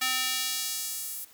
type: tone with high-pass filter sweep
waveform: square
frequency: 257.7 Hz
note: C4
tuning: 26 cents flat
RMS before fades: -31 dBFS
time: 0.01-1.25 s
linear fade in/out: 10 ms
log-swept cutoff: 1800 to 12000 Hz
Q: 0.8
effects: white hiss -55 dBFS RMS until 1.33 s